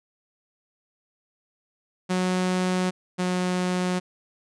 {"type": "tone pair in turn", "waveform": "sawtooth", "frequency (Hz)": [183.4, 181.5], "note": ["F#3", "F#3"], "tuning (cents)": [-15, -33], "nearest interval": "unison", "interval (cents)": 18, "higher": "first", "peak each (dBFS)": [-18, -19], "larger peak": "first", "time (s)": [[2.09, 2.91], [3.18, 4]], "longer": "neither", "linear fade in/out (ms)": 20, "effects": ["resampled to 22050 Hz"]}